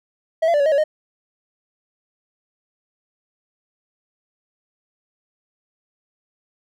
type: tone with pitch steps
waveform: triangle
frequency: 646 / 679 / 586 / 562 / 628 / 561 / 616 Hz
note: E5 / F5 / D5 / C#5 / D#5 / C#5 / D#5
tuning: -35 / -49 / -4 / +24 / +16 / +21 / -17 cents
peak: -12 dBFS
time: 0.42-0.84 s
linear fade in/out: 10 ms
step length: 60 ms
effects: none